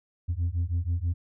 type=beating tone pair; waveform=sine; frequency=83.2 / 89.4 Hz; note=E2 / F2; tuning=+17 / +41 cents; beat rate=6.2 Hz; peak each=-26 dBFS; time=0.28-1.14 s; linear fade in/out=20 ms; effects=tanh soft clip ceiling -22 dBFS